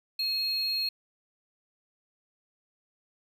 triangle tone pair together, 2556 / 4271 Hz, D#7 / C8, +46 / +35 cents, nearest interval major sixth, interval 889 cents, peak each -37 / -26 dBFS, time 0.19-0.89 s, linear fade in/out 5 ms, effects none

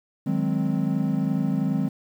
triangle chord, Ab dominant seventh, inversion second, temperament equal, 155.56 / 185 / 207.7 / 261.6 Hz, Eb3 / Gb3 / Ab3 / C4, 0 / 0 / 0 / 0 cents, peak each -25 dBFS, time 0.26-1.89 s, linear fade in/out 10 ms, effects 9-bit

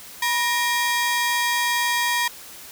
sawtooth ring-modulated tone, 1418 Hz, F6, 26 cents sharp, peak -13 dBFS, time 0.22-2.28 s, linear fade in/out 5 ms, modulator 448 Hz, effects white hiss -41 dBFS RMS until 2.71 s

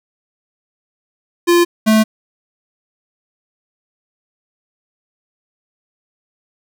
square tone pair in turn, 346.2 / 218.1 Hz, F4 / A3, -15 / -15 cents, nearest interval minor sixth, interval 800 cents, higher first, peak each -9 dBFS, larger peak neither, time 1.47-1.65 / 1.86-2.04 s, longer neither, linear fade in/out 20 ms, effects none

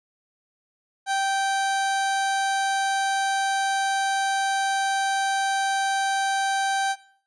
30% pulse tone, 781 Hz, G5, 7 cents flat, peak -19 dBFS, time 1.06-6.96 s, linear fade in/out 50 ms, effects noise-tail reverb RT60 0.5 s tail -17 dB re dry + resampled to 24000 Hz

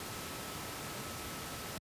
sine tone in noise, 1300 Hz, E6, 24 cents flat, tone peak -52 dBFS, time 0-1.78 s, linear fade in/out 2 ms, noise pink, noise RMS -42 dBFS, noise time 0-1.78 s, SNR -13 dB, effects high-pass 80 Hz 12 dB/octave + resampled to 32000 Hz

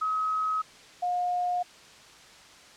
sine tone pair in turn, 1274 / 715 Hz, D#6 / F5, +41 / +41 cents, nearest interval minor seventh, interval 1000 cents, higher first, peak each -25 dBFS, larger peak neither, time 0.01-0.62 / 1.02-1.63 s, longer neither, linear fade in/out 10 ms, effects white hiss -51 dBFS RMS until 2.76 s + low-pass 6000 Hz 12 dB/octave

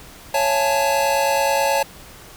square chord, A major seventh, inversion first, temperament equal with one note detuned, 554.4 / 674.7 / 830.6 / 880 Hz, C#5 / E5 / G#5 / A5, 0 / +40 / 0 / 0 cents, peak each -21 / -27 / -26 / -21 dBFS, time 0.34-1.83 s, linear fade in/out 5 ms, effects pink hiss -42 dBFS RMS until 2.36 s

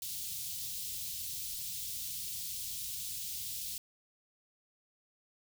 white band-stop noise, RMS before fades -40 dBFS, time 0.02-3.78 s, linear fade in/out 2 ms, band 160 to 3200 Hz, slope 24 dB/octave, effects none

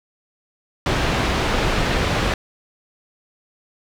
pink low-pass noise, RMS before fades -20 dBFS, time 0.86-2.34 s, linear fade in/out 2 ms, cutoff 3700 Hz, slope 12 dB/octave, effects none

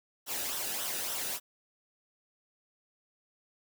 white noise with flanger, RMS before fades -35 dBFS, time 0.26-1.4 s, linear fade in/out 50 ms, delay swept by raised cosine 0.43 to 0.95 ms, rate 3.5 Hz, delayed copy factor -0.55, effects none

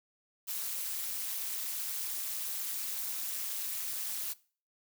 blue noise with amplitude modulation, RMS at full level -33 dBFS, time 0.47-4.34 s, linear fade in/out 20 ms, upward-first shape sine, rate 210 Hz, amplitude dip 85%, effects noise-tail reverb RT60 0.4 s tail -20 dB re dry

